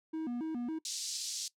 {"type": "tone with vibrato", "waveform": "triangle", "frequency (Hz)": 277.2, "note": "C#4", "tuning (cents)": 0, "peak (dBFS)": -32, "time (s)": [0.13, 0.79], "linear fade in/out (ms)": 10, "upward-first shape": "square", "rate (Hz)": 3.6, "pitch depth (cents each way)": 240}
{"type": "band-pass noise", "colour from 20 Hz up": "pink", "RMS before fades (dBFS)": -39, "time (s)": [0.85, 1.48], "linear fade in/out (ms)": 2, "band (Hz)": [4400, 7700], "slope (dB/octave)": 24}
{"effects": ["noise-tail reverb RT60 0.1 s tail -20 dB re dry"]}